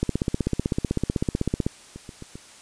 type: two click trains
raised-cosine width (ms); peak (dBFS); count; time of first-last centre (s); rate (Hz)
3; -24 / -9; 4 / 27; 1.96-2.355 / 0.03-1.665; 7.59 / 15.9
effects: white hiss -48 dBFS RMS until 2.61 s + resampled to 22050 Hz